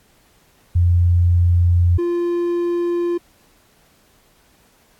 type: tone pair in turn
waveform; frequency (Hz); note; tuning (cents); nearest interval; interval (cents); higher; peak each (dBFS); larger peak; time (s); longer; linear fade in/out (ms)
sine / triangle; 87.31 / 346.8; F2 / F4; 0 / -12; 2 octaves; 2388; second; -11 / -15; first; 0.75-1.98 / 1.98-3.18; first; 10
effects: pink hiss -56 dBFS RMS until 4.99 s + AAC 64 kbps